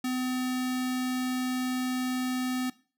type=tone with notch filter; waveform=square; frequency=254.3 Hz; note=C4; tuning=49 cents flat; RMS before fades=-30 dBFS; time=0.04-2.7 s; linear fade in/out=5 ms; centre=520 Hz; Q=0.75; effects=noise-tail reverb RT60 0.4 s tail -20 dB re dry